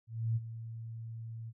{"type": "tone with ADSR envelope", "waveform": "sine", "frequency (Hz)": 113.7, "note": "A#2", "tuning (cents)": -43, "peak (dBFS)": -27, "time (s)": [0.07, 1.53], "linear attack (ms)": 290, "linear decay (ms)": 33, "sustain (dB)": -13, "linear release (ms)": 45, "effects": []}